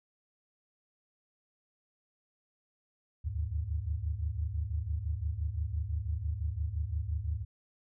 sine tone cluster, 72.7 / 78.6 / 103.8 Hz, D2 / D#2 / G#2, -17 / +18 / 0 cents, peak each -35 / -35 / -37 dBFS, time 3.24-7.45 s, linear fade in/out 20 ms, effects none

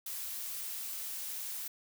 blue noise, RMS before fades -40 dBFS, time 0.06-1.68 s, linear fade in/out 5 ms, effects none

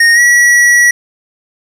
square tone with pitch glide, 1854 to 1931.6 Hz, A#6 to B6, -10 to -39 cents, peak -5 dBFS, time 0-0.91 s, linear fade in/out 5 ms, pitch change +71 cents, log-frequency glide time 0.14-0.2 s, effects low-pass 10000 Hz 12 dB/octave + 7-bit

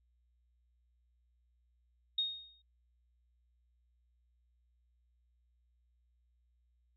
sine tone with exponential decay, 3720 Hz, A#7, 4 cents flat, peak -28 dBFS, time 2.18-2.62 s, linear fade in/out 5 ms, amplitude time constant 94 ms, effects added 60 Hz sine -70 dBFS peak until 6.96 s

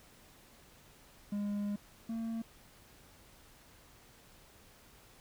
triangle tone pair in turn, 204.6 / 227 Hz, G#3 / A#3, -26 / -46 cents, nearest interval major second, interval 180 cents, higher second, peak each -31 / -33 dBFS, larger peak first, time 1.32-1.76 / 2.09-2.42 s, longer first, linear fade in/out 5 ms, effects pink hiss -60 dBFS RMS until 5.2 s

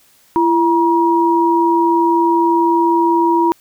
sine tone pair together, 337.3 / 954 Hz, E4 / A#5, +40 / +40 cents, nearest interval octave + tritone, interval 1800 cents, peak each -13 dBFS, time 0.36-3.52 s, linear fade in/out 0 ms, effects white hiss -52 dBFS RMS until 3.6 s

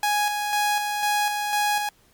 sawtooth tone with tremolo, 830.6 Hz, G#5, in tune, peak -16 dBFS, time 0.03-1.89 s, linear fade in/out 2 ms, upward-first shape square, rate 2 Hz, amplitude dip 40%, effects pink hiss -59 dBFS RMS until 2.13 s + MP3 96 kbps

